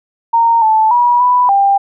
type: tone with pitch steps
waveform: sine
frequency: 924 / 875 / 967 / 989 / 794 Hz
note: A#5 / A5 / B5 / B5 / G5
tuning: -16 / -10 / -37 / +2 / +22 cents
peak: -7 dBFS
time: 0.33-1.78 s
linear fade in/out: 10 ms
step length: 290 ms
effects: none